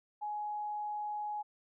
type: tone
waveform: sine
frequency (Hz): 838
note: G#5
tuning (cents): +15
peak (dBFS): -35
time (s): 0.21-1.43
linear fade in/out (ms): 20
effects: none